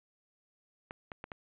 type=clicks; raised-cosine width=0.5 ms; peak=-26 dBFS; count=4; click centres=0.909 / 1.118 / 1.241 / 1.318 s; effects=resampled to 8000 Hz + 9-bit